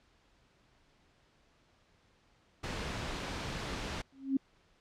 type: noise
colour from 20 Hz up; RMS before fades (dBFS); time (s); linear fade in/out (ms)
pink; -38; 2.63-4.02; 10
type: tone with exponential growth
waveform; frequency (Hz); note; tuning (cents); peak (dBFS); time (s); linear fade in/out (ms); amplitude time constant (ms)
sine; 269.7; C#4; -47; -23; 4.12-4.37; 5; 53
effects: pink hiss -68 dBFS RMS until 4.8 s + low-pass 5000 Hz 12 dB/octave